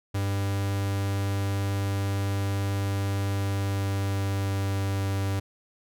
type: tone with pitch glide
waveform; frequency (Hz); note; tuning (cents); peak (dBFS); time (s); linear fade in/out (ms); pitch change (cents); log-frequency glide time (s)
45% pulse; 99 to 97.98; G2 to G2; +18 to 0; -25; 0.14-5.4; 10; -18; 3.32-5.02
effects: none